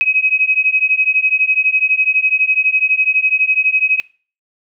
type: beating tone pair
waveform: sine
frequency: 2532 / 2544 Hz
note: D#7 / D#7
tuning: +30 / +38 cents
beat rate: 12 Hz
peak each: -14 dBFS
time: 0.01-4 s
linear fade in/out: 0 ms
effects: noise-tail reverb RT60 0.4 s tail -23 dB re dry